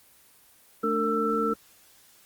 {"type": "tone cluster", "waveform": "sine", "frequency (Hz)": [219.2, 294.4, 454.7, 1331], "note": ["A3", "D4", "A#4", "E6"], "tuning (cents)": [-6, 4, -43, 16], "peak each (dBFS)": [-30, -32, -27, -27], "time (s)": [0.83, 1.54], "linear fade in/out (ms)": 10, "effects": ["white hiss -57 dBFS RMS until 2.25 s", "Opus 24 kbps"]}